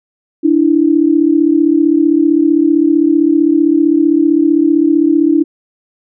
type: tone pair together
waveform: sine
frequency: 294.1 / 329.6 Hz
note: D4 / E4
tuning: +3 / 0 cents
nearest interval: major second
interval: 197 cents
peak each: -10 dBFS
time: 0.43-5.44 s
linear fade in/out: 20 ms
effects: none